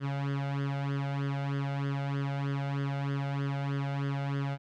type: tone with flanger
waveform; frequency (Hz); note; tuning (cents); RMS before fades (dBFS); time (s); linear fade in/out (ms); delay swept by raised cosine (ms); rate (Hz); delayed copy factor
sawtooth; 139.6; C#3; +13; -32; 0-4.58; 50; 0.61 to 1.43; 3.2; +0.8
effects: low-pass 3000 Hz 12 dB/octave